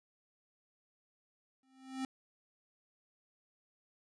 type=tone with exponential growth; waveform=square; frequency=263.2 Hz; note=C4; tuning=10 cents sharp; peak=-34 dBFS; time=1.63-2.05 s; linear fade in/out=2 ms; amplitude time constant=90 ms; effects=resampled to 22050 Hz